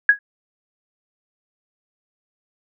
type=tone with exponential decay; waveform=sine; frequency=1661.2 Hz; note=G#6; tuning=in tune; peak=-4 dBFS; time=0.09-0.19 s; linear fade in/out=2 ms; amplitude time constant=20 ms; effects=none